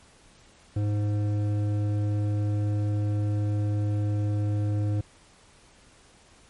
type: tone with hard clipping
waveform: sine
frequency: 103.83 Hz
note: G#2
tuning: in tune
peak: -25 dBFS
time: 0.76-5.01 s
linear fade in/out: 5 ms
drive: 10 dB
effects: pink hiss -56 dBFS RMS until 6.49 s + MP3 48 kbps